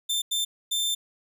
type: tone bursts at uneven times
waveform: sawtooth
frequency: 3571 Hz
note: A7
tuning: 25 cents sharp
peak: -21 dBFS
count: 3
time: 0.09-0.22 / 0.31-0.45 / 0.71-0.95 s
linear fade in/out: 10 ms
effects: none